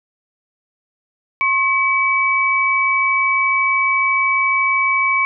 sine tone pair together, 1076.1 / 2283 Hz, C6 / D7, +48 / -50 cents, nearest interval octave + minor second, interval 1302 cents, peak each -18 / -15 dBFS, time 1.41-5.25 s, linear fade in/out 0 ms, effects none

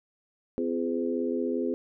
harmonic tone with a mistuned harmonic, 85 Hz, F2, 46 cents flat, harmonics 3 / 4 / 5 / 6, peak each -30 / -32 / -31 / -35 dBFS, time 0.58-1.74 s, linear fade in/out 0 ms, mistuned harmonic 5, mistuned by -34 cents, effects none

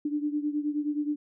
sine beating tone pair, 293.7 / 303.2 Hz, D4 / D#4, 0 / -45 cents, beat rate 9.5 Hz, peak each -28 / -32 dBFS, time 0.05-1.16 s, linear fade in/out 5 ms, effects none

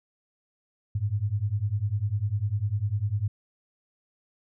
sine beating tone pair, 98 / 108 Hz, G2 / A2, 0 / -32 cents, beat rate 10 Hz, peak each -28 / -27 dBFS, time 0.95-3.28 s, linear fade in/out 5 ms, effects none

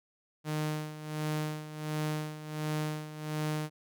sawtooth tone with tremolo, 153.2 Hz, D#3, 27 cents flat, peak -26 dBFS, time 0.44-3.7 s, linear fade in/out 50 ms, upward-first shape sine, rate 1.4 Hz, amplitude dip 75%, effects none

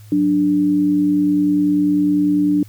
sine tone pair together, 184.61 / 294.8 Hz, F#3 / D4, -4 / +7 cents, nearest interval minor sixth, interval 811 cents, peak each -22 / -13 dBFS, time 0.12-2.63 s, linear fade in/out 2 ms, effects added 105 Hz sine -38 dBFS peak until 2.68 s + white hiss -51 dBFS RMS until 2.68 s

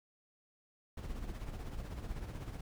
brown noise with tremolo, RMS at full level -40 dBFS, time 0.97-2.61 s, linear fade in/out 5 ms, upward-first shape sine, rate 16 Hz, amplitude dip 55%, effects none

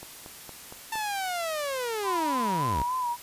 click train, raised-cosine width 1 ms, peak -28 dBFS, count 5, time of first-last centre 0.03-0.956 s, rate 4.32 Hz
sawtooth linear sweep, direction down, 896 to 51.91 Hz, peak -25 dBFS, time 0.92-2.83 s, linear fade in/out 5 ms
sine tone with vibrato, 987.8 Hz, B5, in tune, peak -26 dBFS, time 2.03-3.17 s, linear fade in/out 50 ms, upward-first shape sine, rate 3.5 Hz, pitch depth 67 cents each way
effects white hiss -45 dBFS RMS until 3.22 s + resampled to 32000 Hz

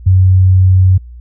sine tone, 93.3 Hz, F#2, 15 cents sharp, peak -4 dBFS, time 0.06-0.98 s, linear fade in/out 10 ms, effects added 60 Hz sine -29 dBFS peak until 1.2 s

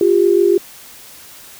sine tone pair together, 352.1 / 398.9 Hz, F4 / G4, +14 / +30 cents, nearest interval major second, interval 216 cents, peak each -12 dBFS, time 0.01-0.58 s, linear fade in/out 2 ms, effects white hiss -39 dBFS RMS until 1.59 s

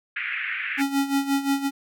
white band-pass noise, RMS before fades -29 dBFS, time 0.16-0.82 s, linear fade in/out 5 ms, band 1500 to 2500 Hz, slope 48 dB/octave
square tone with tremolo, 276.7 Hz, C#4, 3 cents flat, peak -19 dBFS, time 0.77-1.71 s, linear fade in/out 50 ms, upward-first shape sine, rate 5.7 Hz, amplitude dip 75%
effects none

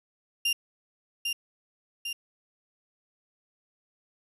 35% pulse tone with echo, 2794 Hz, F7, in tune, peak -22 dBFS, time 0.45-0.53 s, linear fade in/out 5 ms, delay 800 ms, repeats 2, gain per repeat -4 dB, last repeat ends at 2.13 s, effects resampled to 32000 Hz + 10-bit

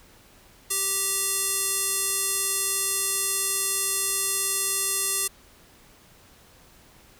square tone with band-pass filter, 390.5 Hz, G4, 7 cents flat, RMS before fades -26 dBFS, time 0.7-5.28 s, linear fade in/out 10 ms, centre 9600 Hz, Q 2.1, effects pink hiss -54 dBFS RMS until 7.19 s

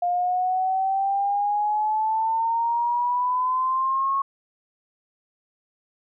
sine exponential sweep, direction up, 703 to 1100 Hz, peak -20 dBFS, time 0.02-4.22 s, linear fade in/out 5 ms, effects none

